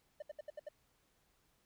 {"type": "tone bursts", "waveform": "triangle", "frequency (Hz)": 600, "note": "D5", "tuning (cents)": 37, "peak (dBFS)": -40, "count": 6, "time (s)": [0.2, 0.688], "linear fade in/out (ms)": 5, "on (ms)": 23, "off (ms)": 70, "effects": ["pink hiss -75 dBFS RMS until 1.65 s"]}